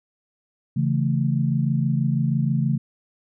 sine chord, A major, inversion first, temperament equal, 138.59 / 164.81 / 220 Hz, C#3 / E3 / A3, 0 / 0 / 0 cents, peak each -21 / -24 / -25 dBFS, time 0.76-2.78 s, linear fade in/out 10 ms, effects none

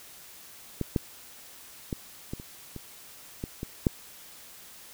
clicks, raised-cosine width 3 ms, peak -15 / -11 / -17 / -20 / -28 / -25 / -19 / -20 / -8 dBFS, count 9, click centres 0.813 / 0.962 / 1.928 / 2.335 / 2.399 / 2.763 / 3.439 / 3.631 / 3.868 s, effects white hiss -49 dBFS RMS until 4.93 s

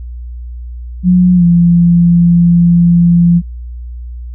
sine tone with pitch glide, 180.6 to 172.25 Hz, F#3 to F3, -42 to -24 cents, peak -4 dBFS, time 1.03-3.42 s, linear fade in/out 50 ms, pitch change -82 cents, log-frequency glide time 1.35-1.44 s, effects added 60 Hz sine -22 dBFS peak until 4.34 s

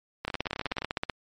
two click trains, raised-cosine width 0.3 ms, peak -12 / -16 dBFS, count 14 / 12, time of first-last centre 0.28-1.098 / 0.25-0.82 s, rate 15.9 / 19.3 Hz, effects MP3 48 kbps

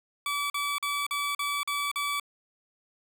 20% pulse tone bursts, 1149 Hz, D6, 38 cents flat, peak -23 dBFS, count 7, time 0.26-2.198 s, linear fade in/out 2 ms, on 240 ms, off 43 ms, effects none

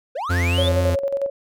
triangle linear sweep, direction up, 461 to 3665 Hz, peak -22 dBFS, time 0.15-0.69 s, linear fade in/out 10 ms
45% pulse tone with vibrato, 87.4 Hz, F2, 2 cents sharp, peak -18 dBFS, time 0.29-0.96 s, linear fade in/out 20 ms, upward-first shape sine, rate 4.4 Hz, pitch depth 22 cents each way
sine tone with tremolo, 554.4 Hz, C#5, in tune, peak -18 dBFS, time 0.58-1.3 s, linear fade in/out 5 ms, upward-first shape square, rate 11 Hz, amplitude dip 55%
effects none

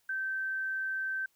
sine tone, 1551 Hz, G6, 19 cents flat, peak -31 dBFS, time 0.09-1.26 s, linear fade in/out 5 ms, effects white hiss -72 dBFS RMS until 1.35 s

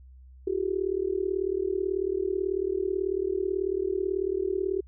sine tone with amplitude modulation, 381.2 Hz, G4, 48 cents flat, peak -21 dBFS, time 0.47-4.81 s, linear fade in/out 5 ms, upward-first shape sine, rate 38.2 Hz, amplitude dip 95%, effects added 64 Hz sine -47 dBFS peak until 4.87 s

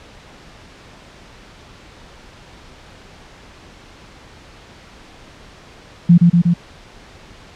sine tone with echo, 172.4 Hz, F3, 22 cents flat, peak -4 dBFS, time 6.09-6.18 s, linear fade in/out 10 ms, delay 120 ms, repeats 3, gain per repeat -2 dB, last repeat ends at 6.54 s, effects pink hiss -42 dBFS RMS until 7.55 s + low-pass 5000 Hz 12 dB/octave

